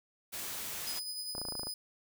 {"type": "noise", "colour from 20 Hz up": "white", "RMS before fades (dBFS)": -40, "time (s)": [0.32, 1], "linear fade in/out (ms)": 20}
{"type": "tone with tremolo", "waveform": "sawtooth", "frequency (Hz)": 4997, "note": "D#8", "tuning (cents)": 7, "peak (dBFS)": -33, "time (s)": [0.87, 1.74], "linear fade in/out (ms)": 2, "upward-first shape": "triangle", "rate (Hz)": 10, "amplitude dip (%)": 45}
{"type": "clicks", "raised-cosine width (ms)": 1, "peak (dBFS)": -28, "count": 10, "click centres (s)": [1.351, 1.381, 1.416, 1.452, 1.486, 1.523, 1.553, 1.595, 1.633, 1.67]}
{"effects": []}